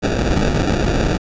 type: noise with sample-and-hold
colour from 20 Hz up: pink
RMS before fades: -17 dBFS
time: 0.02-1.18 s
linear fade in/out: 20 ms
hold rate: 1050 Hz
effects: resampled to 16000 Hz